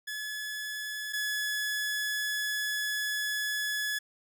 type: tone pair in turn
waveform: sawtooth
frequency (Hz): 1709 / 1702.3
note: G#6 / G#6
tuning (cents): +49 / +42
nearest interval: unison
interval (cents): 7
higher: first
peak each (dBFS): -31 / -26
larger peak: second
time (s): 0.07-1.13 / 1.13-3.99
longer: second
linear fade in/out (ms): 10
effects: none